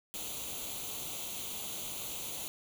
white noise with comb filter, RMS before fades -40 dBFS, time 0.14-2.48 s, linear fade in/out 0 ms, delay 0.29 ms, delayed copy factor +0.75, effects none

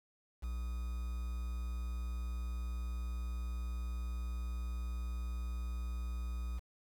triangle tone with quantisation, 60 Hz, B1, 49 cents flat, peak -34 dBFS, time 0.42-6.6 s, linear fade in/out 20 ms, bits 9, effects none

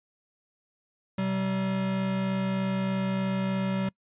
square tone pair together, 128.2 / 191.42 Hz, C3 / G3, -35 / -41 cents, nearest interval perfect fifth, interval 694 cents, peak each -35 / -27 dBFS, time 1.18-3.89 s, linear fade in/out 5 ms, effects noise-tail reverb RT60 0.1 s tail -25 dB re dry + resampled to 8000 Hz

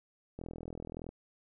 click train, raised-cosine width 2 ms, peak -29 dBFS, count 30, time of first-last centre 0.39-1.09 s, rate 41.4 Hz, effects none

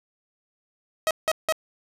sawtooth tone bursts, 636 Hz, D#5, 38 cents sharp, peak -16 dBFS, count 3, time 1.07-1.524 s, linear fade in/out 0 ms, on 38 ms, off 170 ms, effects resampled to 32000 Hz + 8-bit

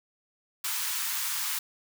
white high-pass noise, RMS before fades -31 dBFS, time 0.64-1.59 s, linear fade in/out 5 ms, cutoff 870 Hz, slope 96 dB/octave, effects none

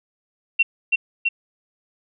sine tone with echo, 2727 Hz, F7, 42 cents flat, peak -12 dBFS, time 0.59-0.63 s, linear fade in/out 10 ms, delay 330 ms, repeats 2, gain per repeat -2 dB, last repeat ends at 1.29 s, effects none

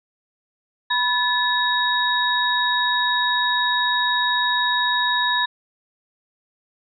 sine tone cluster, 984 / 1730 / 3782 Hz, B5 / A6 / A#7, -7 / -30 / +24 cents, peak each -22 dBFS, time 0.9-5.46 s, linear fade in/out 10 ms, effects none

